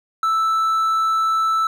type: tone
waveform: triangle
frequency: 1318.5 Hz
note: E6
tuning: in tune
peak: -14 dBFS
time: 0.23-1.67 s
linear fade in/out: 2 ms
effects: none